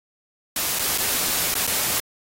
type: noise with dropouts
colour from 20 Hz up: white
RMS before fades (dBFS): -23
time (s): 0.56-2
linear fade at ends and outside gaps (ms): 2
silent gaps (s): 0.789-0.793 / 0.978-0.982 / 1.542-1.552 / 1.668-1.674
effects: AAC 48 kbps